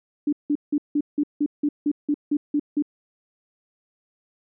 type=tone bursts; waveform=sine; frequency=293.1 Hz; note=D4; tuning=3 cents flat; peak=-18 dBFS; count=12; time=0.27-2.824 s; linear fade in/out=5 ms; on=57 ms; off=170 ms; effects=none